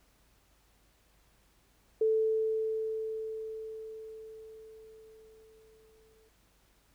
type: tone with exponential decay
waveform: sine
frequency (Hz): 440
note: A4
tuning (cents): 0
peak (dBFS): -23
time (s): 2.01-6.29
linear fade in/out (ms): 5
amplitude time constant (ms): 930
effects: added 50 Hz sine -68 dBFS peak until 6.94 s + pink hiss -68 dBFS RMS until 6.94 s